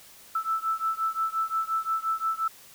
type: beating tone pair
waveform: sine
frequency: 1317 / 1322.7 Hz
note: E6 / E6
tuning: -2 / +5 cents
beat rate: 5.7 Hz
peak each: -28 / -29 dBFS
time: 0.35-2.48 s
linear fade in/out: 5 ms
effects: white hiss -51 dBFS RMS until 2.74 s